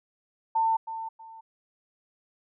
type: tone with echo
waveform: sine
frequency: 897 Hz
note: A5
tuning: 33 cents sharp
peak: -21 dBFS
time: 0.55-0.77 s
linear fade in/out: 10 ms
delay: 320 ms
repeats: 2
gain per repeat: -11 dB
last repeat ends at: 1.41 s
effects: none